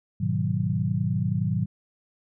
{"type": "chord", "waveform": "sine", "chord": "G# minor seventh", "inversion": "none", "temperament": "equal", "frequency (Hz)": [103.83, 123.47, 155.56, 185], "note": ["G#2", "B2", "D#3", "F#3"], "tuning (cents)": [0, 0, 0, 0], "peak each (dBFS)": -28, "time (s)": [0.2, 1.66], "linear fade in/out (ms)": 10, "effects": []}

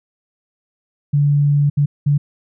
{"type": "tone bursts at uneven times", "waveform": "sine", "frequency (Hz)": 144.4, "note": "D3", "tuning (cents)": -29, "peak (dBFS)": -11, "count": 3, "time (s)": [[1.13, 1.7], [1.77, 1.86], [2.06, 2.18]], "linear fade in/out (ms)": 10, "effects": []}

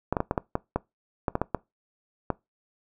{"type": "clicks", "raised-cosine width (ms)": 1, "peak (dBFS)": -10, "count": 12, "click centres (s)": [0.126, 0.168, 0.204, 0.311, 0.378, 0.554, 0.76, 1.282, 1.354, 1.416, 1.547, 2.303], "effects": ["noise-tail reverb RT60 0.2 s tail -22 dB re dry"]}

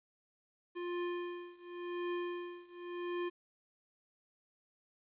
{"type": "tone with tremolo", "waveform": "square", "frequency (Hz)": 351.3, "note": "F4", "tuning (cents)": 10, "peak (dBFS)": -35, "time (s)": [0.75, 3.3], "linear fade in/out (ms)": 20, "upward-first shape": "triangle", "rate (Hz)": 0.91, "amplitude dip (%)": 95, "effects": ["resampled to 8000 Hz", "12-bit"]}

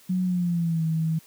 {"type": "tone with pitch glide", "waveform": "sine", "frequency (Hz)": [183.5, 160.67], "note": ["F#3", "E3"], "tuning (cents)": [-14, -44], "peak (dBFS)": -21, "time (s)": [0.09, 1.19], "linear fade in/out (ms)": 10, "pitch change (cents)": -230, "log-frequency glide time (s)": [0.24, 0.84], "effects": ["white hiss -54 dBFS RMS until 1.26 s", "high-pass 100 Hz 12 dB/octave"]}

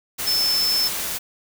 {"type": "tone in noise", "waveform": "sine", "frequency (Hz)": 5274, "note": "E8", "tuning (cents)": 0, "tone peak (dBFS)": -18, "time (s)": [0.26, 0.89], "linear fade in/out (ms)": 20, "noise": "white", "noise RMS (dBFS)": -27, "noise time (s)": [0.18, 1.19], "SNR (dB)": 6, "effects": []}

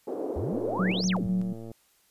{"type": "band-pass noise", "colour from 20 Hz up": "white", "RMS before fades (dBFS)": -33, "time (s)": [0.07, 1.01], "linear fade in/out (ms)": 5, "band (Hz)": [290, 510], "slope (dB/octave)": 24}
{"type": "exponential two-way sweep", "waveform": "sine", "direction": "up then down", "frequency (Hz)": [68.9, 6645, 68.9], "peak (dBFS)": -30, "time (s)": [0.36, 1.27], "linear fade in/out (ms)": 5, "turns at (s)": 1.07}
{"type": "click train", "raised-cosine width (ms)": 2, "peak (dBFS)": -29, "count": 135, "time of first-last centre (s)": [0.53, 1.716], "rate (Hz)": 113}
{"type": "tone with tremolo", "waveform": "sine", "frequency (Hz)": 185, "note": "F#3", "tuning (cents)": 0, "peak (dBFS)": -23, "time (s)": [0.79, 1.53], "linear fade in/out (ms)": 5, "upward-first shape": "square", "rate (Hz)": 4, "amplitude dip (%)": 45}
{"effects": ["white hiss -65 dBFS RMS until 2.1 s", "resampled to 32000 Hz"]}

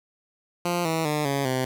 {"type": "tone with pitch steps", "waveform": "10% pulse", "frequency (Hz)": [174.61, 161.98, 150.26, 139.39, 129.31], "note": ["F3", "E3", "D3", "C#3", "C3"], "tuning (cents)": [0, -30, 40, 10, -20], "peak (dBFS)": -15, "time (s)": [0.65, 1.65], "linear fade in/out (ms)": 5, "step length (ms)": 200, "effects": []}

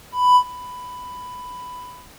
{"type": "tone with ADSR envelope", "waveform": "triangle", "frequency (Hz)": 993, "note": "B5", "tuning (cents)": 9, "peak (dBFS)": -6, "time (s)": [0.12, 2.1], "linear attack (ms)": 240, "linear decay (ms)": 72, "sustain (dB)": -24, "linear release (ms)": 320, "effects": ["pink hiss -46 dBFS RMS until 2.18 s"]}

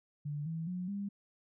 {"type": "tone with pitch steps", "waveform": "sine", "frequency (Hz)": [146.83, 162.92, 180.77, 200.6], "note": ["D3", "E3", "F#3", "G3"], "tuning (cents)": [0, -20, -40, 40], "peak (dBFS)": -35, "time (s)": [0.25, 1.09], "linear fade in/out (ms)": 10, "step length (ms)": 210, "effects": []}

